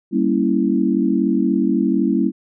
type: chord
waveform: sine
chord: G diminished seventh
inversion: none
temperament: equal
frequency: 196 / 233.1 / 277.2 / 329.6 Hz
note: G3 / Bb3 / Db4 / Fb4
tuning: 0 / 0 / 0 / 0 cents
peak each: -20 dBFS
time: 0.11-2.32 s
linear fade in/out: 50 ms
effects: none